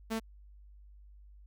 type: tone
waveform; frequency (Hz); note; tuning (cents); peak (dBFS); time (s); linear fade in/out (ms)
sawtooth; 223.5; A3; +27; -28; 0.1-0.2; 20
effects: added 50 Hz sine -52 dBFS peak until 1.46 s